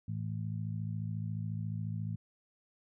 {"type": "harmonic tone", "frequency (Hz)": 54.2, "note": "A1", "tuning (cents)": -25, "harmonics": [2, 3, 4], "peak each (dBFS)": [-36, -39, -45], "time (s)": [0.08, 2.16], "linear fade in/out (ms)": 5, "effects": []}